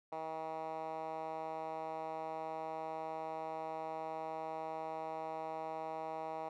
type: tone with band-pass filter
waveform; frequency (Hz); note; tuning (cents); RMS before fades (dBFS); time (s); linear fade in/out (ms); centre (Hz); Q
10% pulse; 159.4; D#3; +42; -42; 0.12-6.49; 5; 790; 2.1
effects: none